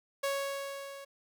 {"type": "tone with level ramp", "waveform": "sawtooth", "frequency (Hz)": 554.4, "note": "C#5", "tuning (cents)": 0, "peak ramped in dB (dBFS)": [-25, -41], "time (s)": [0.23, 1.05], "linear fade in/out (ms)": 10, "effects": []}